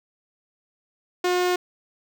sawtooth tone with notch filter, 359.6 Hz, F#4, 49 cents flat, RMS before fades -22 dBFS, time 1.24-1.56 s, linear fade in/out 5 ms, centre 11000 Hz, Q 0.9, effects none

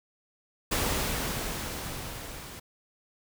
pink noise with level ramp, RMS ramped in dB -27 to -43 dBFS, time 0.71-2.6 s, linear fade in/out 10 ms, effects none

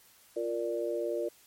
sine chord, Bb major, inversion second, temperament equal, 349.2 / 466.2 / 587.3 Hz, F4 / Bb4 / D5, 0 / 0 / 0 cents, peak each -34 dBFS, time 0.36-1.29 s, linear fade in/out 10 ms, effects white hiss -60 dBFS RMS until 1.46 s + MP3 64 kbps

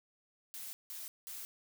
blue noise bursts at uneven times, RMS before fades -45 dBFS, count 3, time 0.54-0.73 / 0.9-1.08 / 1.27-1.45 s, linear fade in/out 0 ms, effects none

